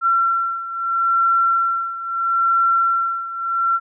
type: beating tone pair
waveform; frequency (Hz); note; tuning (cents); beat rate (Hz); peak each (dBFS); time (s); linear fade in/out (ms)
sine; 1358 / 1358.76; F6 / F6; -49 / -48; 0.76; -17 / -21; 0.01-3.8; 50
effects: none